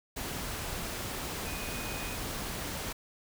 sine tone in noise, 2489 Hz, D#7, in tune, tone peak -44 dBFS, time 1.46-2.16 s, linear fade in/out 10 ms, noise pink, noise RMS -37 dBFS, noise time 0.16-2.93 s, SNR -10 dB, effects none

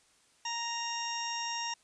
harmonic tone with a mistuned harmonic, 932.3 Hz, A#5, in tune, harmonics 1 / 2 / 3 / 4 / 6 / 7 / 8, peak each -37 / -43 / -41 / -45 / -38 / -50 / -51 dBFS, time 0.45-1.74 s, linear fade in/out 5 ms, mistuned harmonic 8, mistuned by -16 cents, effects white hiss -66 dBFS RMS until 1.83 s + resampled to 22050 Hz

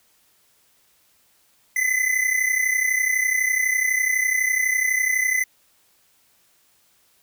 square tone pair together, 2009 / 2041 Hz, B6 / C7, +29 / -44 cents, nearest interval unison, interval 27 cents, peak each -23 / -22 dBFS, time 1.76-5.44 s, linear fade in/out 5 ms, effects white hiss -61 dBFS RMS until 7.22 s

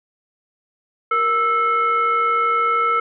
sine tone with frequency modulation, 1318.5 Hz, E6, in tune, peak -15 dBFS, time 1.11-3 s, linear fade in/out 5 ms, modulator 850 Hz, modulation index 0.6, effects none

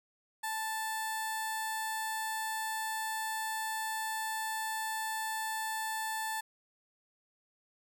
15% pulse tone with notch filter, 880 Hz, A5, in tune, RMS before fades -36 dBFS, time 0.43-6.41 s, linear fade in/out 10 ms, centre 2900 Hz, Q 1.1, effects none

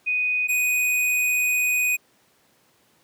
sine / square tone pair in turn, 2489 / 2489 Hz, D#7 / D#7, 0 / 0 cents, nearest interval unison, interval 0 cents, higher neither, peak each -20 dBFS, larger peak neither, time 0.06-0.48 / 0.48-1.97 s, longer second, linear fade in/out 20 ms, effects pink hiss -61 dBFS RMS until 3.03 s + high-pass 150 Hz 12 dB/octave

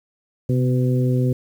harmonic tone with a mistuned harmonic, 125.8 Hz, B2, 32 cents sharp, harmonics 1 / 2 / 3 / 4, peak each -17 / -23 / -27 / -29 dBFS, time 0.49-1.33 s, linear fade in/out 5 ms, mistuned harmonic 1, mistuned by +40 cents, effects 8-bit

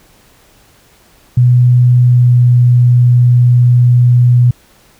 sine tone with pitch glide, 123.47 to 122.55 Hz, B2 to B2, 0 to -13 cents, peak -4 dBFS, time 1.37-4.51 s, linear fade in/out 5 ms, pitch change -13 cents, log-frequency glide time 2.03-2.39 s, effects pink hiss -47 dBFS RMS until 4.99 s

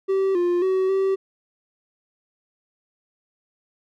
triangle tone with pitch steps, 386.1 / 351.5 / 377.3 / 385.8 Hz, G4 / F4 / F#4 / G4, -26 / +11 / +34 / -28 cents, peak -16 dBFS, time 0.08-1.16 s, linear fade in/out 20 ms, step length 270 ms, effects none

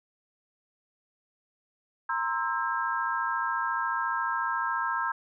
sine chord, C dominant seventh, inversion third, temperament equal with one note detuned, 932.3 / 1046.5 / 1318.5 / 1609.3 Hz, Bb5 / C6 / E6 / G6, 0 / 0 / 0 / +45 cents, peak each -32 dBFS, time 2.09-5.12 s, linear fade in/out 5 ms, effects none

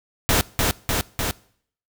pink noise with echo, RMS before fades -18 dBFS, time 0.29-0.41 s, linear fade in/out 0 ms, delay 300 ms, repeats 3, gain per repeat -2 dB, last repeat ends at 1.31 s, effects noise-tail reverb RT60 0.6 s tail -22 dB re dry

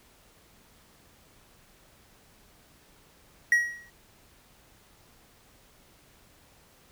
triangle tone with exponential decay, 1906 Hz, A#6, 38 cents sharp, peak -14 dBFS, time 3.52-3.9 s, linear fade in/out 2 ms, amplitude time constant 81 ms, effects pink hiss -59 dBFS RMS until 6.91 s

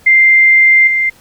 sine tone with level steps, 2093 Hz, C7, in tune, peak -4 / -10 dBFS, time 0.06-1.1 s, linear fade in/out 10 ms, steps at 0.87 s, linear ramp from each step 5 ms, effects pink hiss -45 dBFS RMS until 1.2 s

